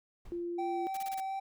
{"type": "noise with exponential decay", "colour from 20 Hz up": "brown", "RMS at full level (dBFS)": -47, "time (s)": [0.25, 0.6], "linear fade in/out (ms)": 5, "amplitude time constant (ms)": 75}
{"type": "tone", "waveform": "sine", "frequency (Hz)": 345.9, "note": "F4", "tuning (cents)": -17, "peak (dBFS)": -34, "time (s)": [0.32, 0.87], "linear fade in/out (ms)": 0}
{"type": "tone with vibrato", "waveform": "triangle", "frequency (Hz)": 773, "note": "G5", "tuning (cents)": -24, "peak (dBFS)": -32, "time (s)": [0.58, 1.4], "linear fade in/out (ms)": 10, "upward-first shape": "sine", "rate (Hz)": 2.8, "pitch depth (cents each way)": 11}
{"type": "noise bursts", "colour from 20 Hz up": "white", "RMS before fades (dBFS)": -46, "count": 5, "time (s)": [0.94, 1.204], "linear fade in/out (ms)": 5, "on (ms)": 32, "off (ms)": 26}
{"effects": []}